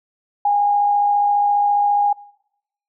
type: tone with amplitude modulation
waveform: sine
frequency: 818 Hz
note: G#5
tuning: 26 cents flat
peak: -12 dBFS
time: 0.45-2.13 s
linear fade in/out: 5 ms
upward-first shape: sine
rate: 54.7 Hz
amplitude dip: 30%
effects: noise-tail reverb RT60 0.8 s tail -22 dB re dry